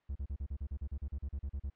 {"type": "tone bursts", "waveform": "triangle", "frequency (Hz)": 69, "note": "C#2", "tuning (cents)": -7, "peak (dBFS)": -33, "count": 16, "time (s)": [0.09, 1.701], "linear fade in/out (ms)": 10, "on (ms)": 66, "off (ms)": 37, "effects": ["white hiss -74 dBFS RMS until 1.75 s", "low-pass 2000 Hz 12 dB/octave"]}